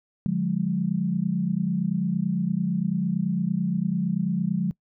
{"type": "chord", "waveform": "sine", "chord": "D diminished", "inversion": "none", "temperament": "equal with one note detuned", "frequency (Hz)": [146.83, 178.8, 207.7], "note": ["D3", "F3", "Ab3"], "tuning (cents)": [0, 41, 0], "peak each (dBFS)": [-30, -24, -27], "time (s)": [0.26, 4.71], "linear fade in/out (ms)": 0, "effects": ["noise-tail reverb RT60 0.1 s tail -23 dB re dry"]}